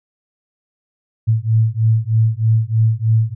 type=beating tone pair; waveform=sine; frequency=110 / 113.2 Hz; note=A2 / A2; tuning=0 / +50 cents; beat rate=3.2 Hz; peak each=-15 dBFS; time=1.27-3.35 s; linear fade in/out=20 ms; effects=none